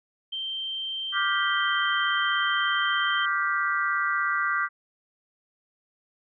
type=tone; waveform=sine; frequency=3136 Hz; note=G7; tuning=in tune; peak=-29 dBFS; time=0.32-3.26 s; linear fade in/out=10 ms
type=chord; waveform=sine; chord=G dominant seventh; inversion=second; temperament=just; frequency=1176 / 1411.2 / 1568 / 1960 Hz; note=D6 / F6 / G6 / B6; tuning=+2 / +18 / 0 / -14 cents; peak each=-27 / -29 / -28 / -31 dBFS; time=1.12-4.69 s; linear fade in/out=50 ms
effects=none